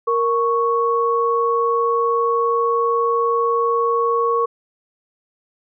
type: tone pair together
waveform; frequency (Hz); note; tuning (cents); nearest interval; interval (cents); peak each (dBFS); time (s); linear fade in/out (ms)
sine; 466.2 / 1108.7; A#4 / C#6; 0 / 0; octave + minor third; 1500; -18; 0.07-4.46; 10
effects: none

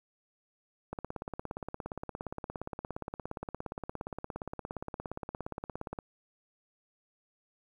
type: click train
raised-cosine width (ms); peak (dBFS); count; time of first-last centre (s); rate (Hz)
1; -23; 88; 0.93-5.988; 17.2
effects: 10-bit

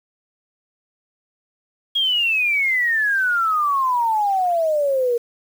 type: exponential sweep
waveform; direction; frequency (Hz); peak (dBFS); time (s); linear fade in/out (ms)
sine; down; 3300 to 466.2; -16; 1.95-5.18; 10
effects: 7-bit

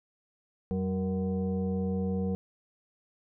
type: tone with frequency modulation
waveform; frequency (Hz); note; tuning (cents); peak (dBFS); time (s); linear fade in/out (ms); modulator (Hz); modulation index
sine; 189.6; F#3; +43; -27; 0.71-2.35; 0; 279; 0.95
effects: none

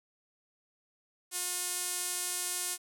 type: tone with band-pass filter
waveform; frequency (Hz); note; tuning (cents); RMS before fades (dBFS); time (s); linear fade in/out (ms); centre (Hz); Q
sawtooth; 358.7; F4; +46; -35; 1.31-2.78; 50; 9600; 1.7
effects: none

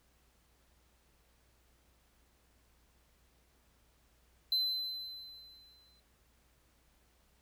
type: tone with exponential decay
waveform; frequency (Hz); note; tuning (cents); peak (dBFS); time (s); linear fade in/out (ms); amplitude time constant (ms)
triangle; 4053; B7; +44; -26; 4.52-6; 2; 320
effects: added 60 Hz sine -70 dBFS peak until 7.41 s + pink hiss -71 dBFS RMS until 7.41 s

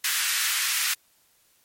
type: high-pass noise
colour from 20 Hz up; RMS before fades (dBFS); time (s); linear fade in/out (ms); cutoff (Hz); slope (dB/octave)
pink; -25; 0.04-0.94; 5; 1500; 24
effects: white hiss -63 dBFS RMS until 1.64 s + MP3 64 kbps

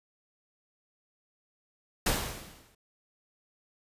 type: noise with exponential decay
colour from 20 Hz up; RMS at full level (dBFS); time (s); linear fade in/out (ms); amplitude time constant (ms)
pink; -25; 2.06-2.75; 5; 150
effects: resampled to 32000 Hz

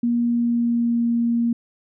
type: tone with pitch glide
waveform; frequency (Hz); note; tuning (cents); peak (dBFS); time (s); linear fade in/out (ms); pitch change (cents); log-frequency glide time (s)
sine; 237.5 to 234.6; A#3 to A#3; +33 to +11; -17; 0.03-1.53; 5; -22; 0.2-1.07
effects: none

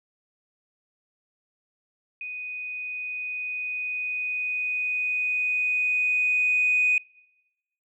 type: tone with level ramp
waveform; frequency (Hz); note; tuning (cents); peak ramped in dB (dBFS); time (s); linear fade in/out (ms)
sine; 2489; D#7; 0; -32 to -17; 2.21-6.98; 2
effects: noise-tail reverb RT60 1.0 s tail -24 dB re dry + tanh soft clip ceiling -13 dBFS

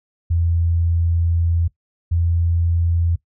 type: tone pair in turn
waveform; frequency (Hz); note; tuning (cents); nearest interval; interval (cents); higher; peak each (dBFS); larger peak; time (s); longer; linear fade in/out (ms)
sine; 84.3 / 84.69; E2 / E2; +39 / +47; unison; 8; second; -15; neither; 0.3-1.68 / 2.11-3.16; first; 10
effects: noise-tail reverb RT60 0.1 s tail -18 dB re dry

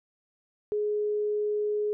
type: tone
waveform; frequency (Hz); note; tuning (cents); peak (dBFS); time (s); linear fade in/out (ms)
sine; 419.1; G#4; +16; -25; 0.72-1.93; 0
effects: none

